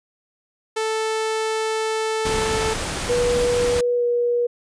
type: tone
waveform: sawtooth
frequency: 440 Hz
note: A4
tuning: in tune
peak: -17 dBFS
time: 0.76-2.74 s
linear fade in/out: 10 ms
type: noise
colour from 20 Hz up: pink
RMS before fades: -26 dBFS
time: 2.25-3.81 s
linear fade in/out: 5 ms
type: tone with pitch glide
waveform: sine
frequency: 485.9 to 480.6 Hz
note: B4 to B4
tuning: -28 to -47 cents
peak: -17 dBFS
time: 3.09-4.47 s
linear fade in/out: 10 ms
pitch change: -19 cents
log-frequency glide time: 3.96-4.04 s
effects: resampled to 22050 Hz